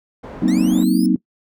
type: low-pass noise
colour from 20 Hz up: white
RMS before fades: -34 dBFS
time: 0.23-0.84 s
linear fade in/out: 10 ms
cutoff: 630 Hz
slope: 12 dB/octave
type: chord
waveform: sine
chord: C half-diminished seventh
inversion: second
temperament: just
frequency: 188.37 / 235.5 / 261.6 / 314 Hz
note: Gb3 / Bb3 / C4 / Eb4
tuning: +31 / +18 / 0 / +16 cents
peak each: -18 dBFS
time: 0.42-1.16 s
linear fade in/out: 5 ms
type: linear sweep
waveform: 15% pulse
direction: up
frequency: 1793 to 5274 Hz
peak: -26 dBFS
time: 0.48-1.06 s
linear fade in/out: 0 ms
effects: noise-tail reverb RT60 0.1 s tail -20 dB re dry